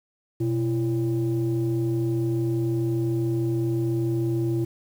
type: tone pair together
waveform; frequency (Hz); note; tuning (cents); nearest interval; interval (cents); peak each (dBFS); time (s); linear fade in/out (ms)
sine; 123.47 / 336.9; B2 / E4; 0 / +38; octave + perfect fourth; 1738; -23; 0.4-4.65; 10
effects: tanh soft clip ceiling -17 dBFS + 8-bit